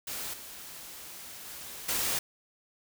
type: noise with level steps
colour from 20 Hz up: white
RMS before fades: -37 / -45 / -43 / -30 dBFS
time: 0.07-2.19 s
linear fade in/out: 5 ms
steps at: 0.33 / 1.45 / 1.88 s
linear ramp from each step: 10 ms
effects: none